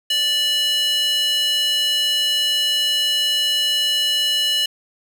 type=tone with high-pass filter; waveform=square; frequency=587.3 Hz; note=D5; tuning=in tune; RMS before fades=-19 dBFS; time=0.1-4.66 s; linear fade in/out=5 ms; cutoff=3100 Hz; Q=4.8; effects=none